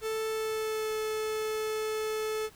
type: tone with pitch glide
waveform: 45% pulse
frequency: 440 to 433.9 Hz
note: A4 to A4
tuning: 0 to -24 cents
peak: -30 dBFS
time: 0.01-2.5 s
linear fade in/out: 50 ms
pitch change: -24 cents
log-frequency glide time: 0.28-0.94 s
effects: pink hiss -56 dBFS RMS until 2.55 s